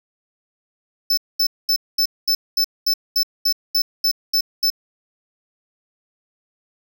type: tone bursts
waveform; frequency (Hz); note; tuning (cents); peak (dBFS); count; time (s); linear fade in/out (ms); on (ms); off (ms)
square; 5274; E8; 0; -15; 13; 1.1-4.702; 5; 74; 220
effects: none